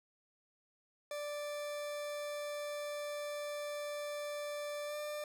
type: tone with pitch glide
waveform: 40% pulse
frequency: 587.3 to 595.5 Hz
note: D5 to D5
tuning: 0 to +24 cents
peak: -38 dBFS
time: 1.11-5.24 s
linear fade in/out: 2 ms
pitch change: +24 cents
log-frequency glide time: 4.86-4.96 s
effects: none